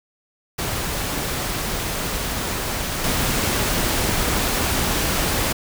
pink noise with level steps, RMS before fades -25 / -21 dBFS, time 0.58-5.53 s, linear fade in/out 10 ms, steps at 3.04 s, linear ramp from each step 2 ms, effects none

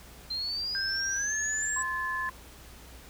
sine exponential sweep, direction up, 4113 to 7820 Hz, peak -30 dBFS, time 0.3-1.83 s, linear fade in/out 10 ms
clicks, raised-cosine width 0.3 ms, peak -36 dBFS, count 2, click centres 0.489 / 1.166 s
sine tone with pitch glide, 1576 to 1728.6 Hz, G6 to A6, +9 to -31 cents, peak -31 dBFS, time 0.75-2.29 s, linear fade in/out 0 ms, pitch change +160 cents, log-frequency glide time 1.15-1.33 s
sine tone, 1041 Hz, C6, 9 cents flat, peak -33 dBFS, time 1.76-2.3 s, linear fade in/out 5 ms
effects added 60 Hz sine -51 dBFS peak until 3.09 s + pink hiss -51 dBFS RMS until 3.09 s

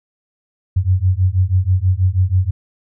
sine beating tone pair, 89.9 / 96.1 Hz, F#2 / G2, -49 / -34 cents, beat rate 6.2 Hz, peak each -15 dBFS, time 0.76-2.51 s, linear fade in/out 10 ms, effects none

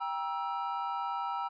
triangle chord, E diminished, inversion first, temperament just, 791.1 / 949.3 / 1318.5 Hz, G5 / Bb5 / E6, +16 / +31 / 0 cents, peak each -35 / -34 / -35 dBFS, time 0-1.49 s, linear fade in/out 20 ms, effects resampled to 11025 Hz

